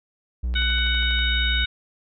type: tone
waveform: triangle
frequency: 60.9 Hz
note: B1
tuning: 24 cents flat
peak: -20 dBFS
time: 0.43-1.65 s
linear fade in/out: 10 ms
type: click train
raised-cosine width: 0.3 ms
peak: -24 dBFS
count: 9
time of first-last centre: 0.54-1.19 s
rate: 12.3 Hz
type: harmonic tone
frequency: 745 Hz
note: F#5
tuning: 12 cents sharp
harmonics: 2 / 3 / 4 / 5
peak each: -26 / -29 / -29 / -25 dBFS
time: 0.55-1.66 s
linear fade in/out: 10 ms
effects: none